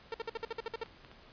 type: tone bursts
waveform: sawtooth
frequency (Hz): 455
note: A#4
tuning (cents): -42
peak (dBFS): -31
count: 10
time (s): 0.12-0.835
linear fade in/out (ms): 2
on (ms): 22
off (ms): 55
type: clicks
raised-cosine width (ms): 0.3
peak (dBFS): -36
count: 4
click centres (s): 0.829 / 0.86 / 1.048 / 1.115
effects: pink hiss -57 dBFS RMS until 1.32 s + resampled to 11025 Hz